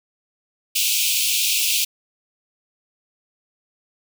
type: high-pass noise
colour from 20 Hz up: pink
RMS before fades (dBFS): -20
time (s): 0.75-1.85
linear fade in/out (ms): 10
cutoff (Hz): 2400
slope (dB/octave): 96
effects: none